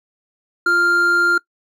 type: tone pair together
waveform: triangle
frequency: 347.9 / 1396.9 Hz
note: F4 / F6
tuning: -7 / 0 cents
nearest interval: 2 octaves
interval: 2407 cents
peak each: -22 / -11 dBFS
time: 0.66-1.38 s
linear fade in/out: 5 ms
effects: noise-tail reverb RT60 0.1 s tail -22 dB re dry

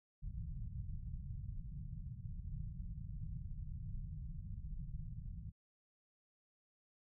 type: low-pass noise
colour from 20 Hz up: pink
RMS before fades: -45 dBFS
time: 0.22-5.52 s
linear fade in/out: 20 ms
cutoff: 170 Hz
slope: 48 dB/octave
effects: none

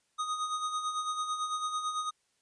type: tone with tremolo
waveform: square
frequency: 1244.5 Hz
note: D#6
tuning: in tune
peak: -30 dBFS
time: 0.18-2.11 s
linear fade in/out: 20 ms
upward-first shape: sine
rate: 9 Hz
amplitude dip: 55%
effects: white hiss -74 dBFS RMS until 2.41 s + resampled to 22050 Hz

